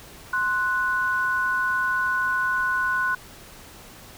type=tone pair together; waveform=sine; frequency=1046.5 / 1480 Hz; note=C6 / F#6; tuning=0 / 0 cents; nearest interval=tritone; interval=600 cents; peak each=-26 / -22 dBFS; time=0.33-3.15 s; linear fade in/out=5 ms; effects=pink hiss -45 dBFS RMS until 4.17 s